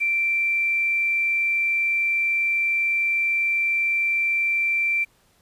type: tone with quantisation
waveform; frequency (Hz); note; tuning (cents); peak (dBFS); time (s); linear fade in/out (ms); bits
sine; 2349; D7; 0; -19; 0-5.05; 20; 8
effects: pink hiss -61 dBFS RMS until 5.41 s + resampled to 32000 Hz